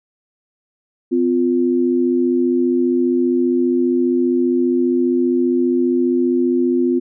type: tone pair together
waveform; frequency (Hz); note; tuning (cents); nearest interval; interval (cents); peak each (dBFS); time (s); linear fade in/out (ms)
sine; 255.5 / 350.5; C4 / F4; -41 / +6; perfect fourth; 547; -16 / -16; 1.11-7; 20
effects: none